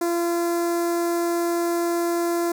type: tone with notch filter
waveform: sawtooth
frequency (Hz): 342.3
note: F4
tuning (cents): -35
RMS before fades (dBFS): -23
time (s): 0.01-2.52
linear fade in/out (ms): 5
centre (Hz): 3000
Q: 0.58
effects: none